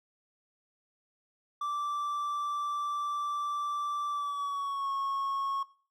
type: tone with pitch glide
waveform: triangle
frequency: 1169 to 1097 Hz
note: D6 to C#6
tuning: -8 to -18 cents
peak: -29 dBFS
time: 1.61-5.63 s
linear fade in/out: 5 ms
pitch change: -110 cents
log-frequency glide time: 4.09-4.91 s
effects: noise-tail reverb RT60 0.4 s tail -17 dB re dry